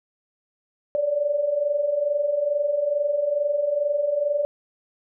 sine tone pair together, 562.7 / 585 Hz, C#5 / D5, +26 / -7 cents, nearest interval minor second, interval 67 cents, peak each -27 / -21 dBFS, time 0.95-4.45 s, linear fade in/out 0 ms, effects none

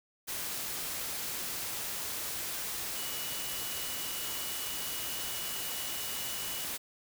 sine tone in noise, 2933 Hz, F#7, 16 cents flat, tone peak -44 dBFS, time 2.95-6.66 s, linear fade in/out 20 ms, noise white, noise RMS -37 dBFS, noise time 0.27-6.78 s, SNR -10 dB, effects none

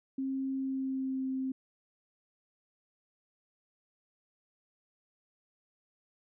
sine tone with pitch glide, 267.4 to 263 Hz, C4 to C4, +38 to +9 cents, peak -31 dBFS, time 0.18-1.52 s, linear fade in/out 5 ms, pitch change -29 cents, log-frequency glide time 0.54-1.27 s, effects none

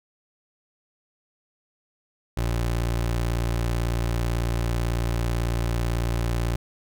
25% pulse tone, 58.1 Hz, A#1, 5 cents flat, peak -19 dBFS, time 2.37-6.56 s, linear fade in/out 5 ms, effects none

